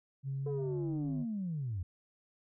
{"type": "tone with pitch glide", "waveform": "sine", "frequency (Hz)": [136.1, 151.01], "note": ["C#3", "D3"], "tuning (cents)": [-31, 49], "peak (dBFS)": -33, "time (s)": [0.23, 1.26], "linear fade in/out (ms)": 50, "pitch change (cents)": 180, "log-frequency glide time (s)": [0.38, 1.14]}
{"type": "linear sweep", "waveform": "sine", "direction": "down", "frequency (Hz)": [440, 82.41], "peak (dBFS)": -33, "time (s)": [0.46, 1.83], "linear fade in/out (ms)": 5}
{"effects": ["tanh soft clip ceiling -29 dBFS"]}